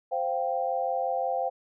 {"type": "chord", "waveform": "sine", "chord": "C suspended fourth", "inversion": "none", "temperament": "equal", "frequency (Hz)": [523.3, 698.5, 784], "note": ["C5", "F5", "G5"], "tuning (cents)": [0, 0, 0], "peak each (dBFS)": -30, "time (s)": [0.11, 1.5], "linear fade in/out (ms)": 20, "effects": []}